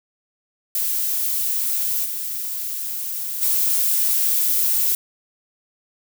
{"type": "noise with level steps", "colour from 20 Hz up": "violet", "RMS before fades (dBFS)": [-22, -27, -19], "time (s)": [0.75, 4.95], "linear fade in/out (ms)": 2, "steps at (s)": [2.04, 3.41], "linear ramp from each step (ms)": 20, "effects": []}